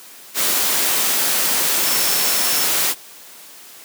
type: tone in noise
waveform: sine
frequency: 5390 Hz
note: E8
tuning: 38 cents sharp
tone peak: -26 dBFS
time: 1.82-2.68 s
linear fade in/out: 50 ms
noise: white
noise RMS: -18 dBFS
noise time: 0.34-2.95 s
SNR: -11 dB
effects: white hiss -41 dBFS RMS until 3.84 s + high-pass 200 Hz 12 dB/octave